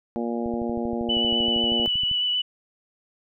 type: harmonic tone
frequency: 117.7 Hz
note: A#2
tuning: 17 cents sharp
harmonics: 2 / 3 / 4 / 5 / 6 / 7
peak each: -27 / -31 / -33 / -35 / -37 / -38 dBFS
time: 0.16-1.86 s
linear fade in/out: 0 ms
type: click train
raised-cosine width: 5 ms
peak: -26 dBFS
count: 22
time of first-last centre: 0.46-2.114 s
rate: 12.7 Hz
type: tone with vibrato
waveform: sine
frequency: 2967 Hz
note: F#7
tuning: 4 cents sharp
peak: -21 dBFS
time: 1.09-2.42 s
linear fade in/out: 10 ms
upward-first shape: sine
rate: 8 Hz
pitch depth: 15 cents each way
effects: none